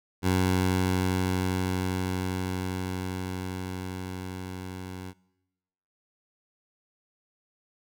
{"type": "tone with level ramp", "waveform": "15% pulse", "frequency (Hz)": 92.5, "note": "F#2", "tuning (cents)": 0, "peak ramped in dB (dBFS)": [-15, -31], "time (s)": [0.22, 5.14], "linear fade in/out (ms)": 50, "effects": ["noise-tail reverb RT60 1.0 s tail -23 dB re dry"]}